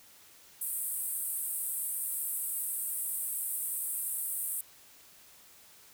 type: band-pass noise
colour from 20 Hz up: pink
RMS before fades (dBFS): -35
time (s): 0.61-4.61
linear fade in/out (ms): 5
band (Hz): 8200 to 16000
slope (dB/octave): 96
effects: white hiss -57 dBFS RMS until 5.93 s